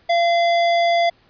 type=tone; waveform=square; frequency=685 Hz; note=F5; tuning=34 cents flat; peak=-15 dBFS; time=0.09-1.1 s; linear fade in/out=10 ms; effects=pink hiss -56 dBFS RMS until 1.29 s + resampled to 11025 Hz